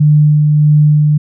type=tone with tremolo; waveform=sine; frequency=150 Hz; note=D3; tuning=37 cents sharp; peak=-4 dBFS; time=0-1.18 s; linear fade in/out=10 ms; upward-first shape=sine; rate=1.6 Hz; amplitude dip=25%; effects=none